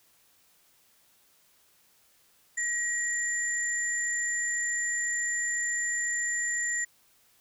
sine tone pair together, 1904 / 7166 Hz, A#6 / A8, +36 / +31 cents, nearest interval octave + major seventh, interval 2295 cents, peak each -29 / -31 dBFS, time 2.57-6.85 s, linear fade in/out 10 ms, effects white hiss -64 dBFS RMS until 7.4 s

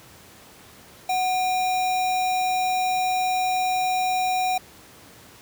sine tone with sample-and-hold, 740 Hz, F#5, in tune, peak -20 dBFS, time 1.09-4.58 s, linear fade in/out 5 ms, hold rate 3150 Hz, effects pink hiss -48 dBFS RMS until 5.41 s + high-pass 80 Hz 12 dB/octave

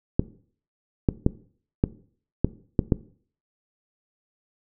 clicks, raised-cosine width 3 ms, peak -5 dBFS, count 7, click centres 0.195 / 1.088 / 1.264 / 1.839 / 2.446 / 2.792 / 2.922 s, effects noise-tail reverb RT60 0.5 s tail -18 dB re dry

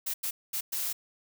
blue noise bursts at uneven times, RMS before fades -32 dBFS, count 4, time 0.06-0.14 / 0.23-0.31 / 0.53-0.61 / 0.72-0.93 s, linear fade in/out 10 ms, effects none

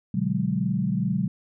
sine chord, G# half-diminished seventh, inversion first, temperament equal, 123.47 / 146.83 / 185 / 207.7 Hz, B2 / D3 / F#3 / G#3, 0 / 0 / 0 / 0 cents, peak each -30 / -29 / -25 / -28 dBFS, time 0.14-1.28 s, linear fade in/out 5 ms, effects none

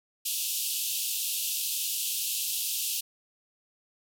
white band-pass noise, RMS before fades -31 dBFS, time 0.25-3.01 s, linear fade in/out 10 ms, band 2600 to 16000 Hz, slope 96 dB/octave, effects none

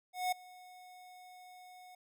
square tone with ADSR envelope, 731 Hz, F#5, 21 cents flat, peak -30 dBFS, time 0.13-1.95 s, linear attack 190 ms, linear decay 7 ms, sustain -23 dB, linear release 4 ms, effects none

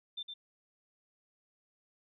sine tone with echo, 3568 Hz, A7, 23 cents sharp, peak -37 dBFS, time 0.17-0.23 s, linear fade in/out 10 ms, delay 110 ms, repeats 1, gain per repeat -4 dB, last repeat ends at 0.34 s, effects none

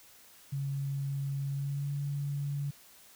sine tone with pitch glide, 138.59 to 142.32 Hz, C#3 to C#3, 0 to +46 cents, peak -31 dBFS, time 0.52-2.71 s, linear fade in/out 10 ms, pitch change +46 cents, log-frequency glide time 1.47-1.92 s, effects white hiss -57 dBFS RMS until 3.15 s

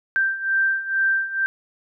sine beating tone pair, 1568 / 1570.2 Hz, G6 / G6, 0 / +2 cents, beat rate 2.2 Hz, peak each -24 / -20 dBFS, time 0.16-1.46 s, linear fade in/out 0 ms, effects none

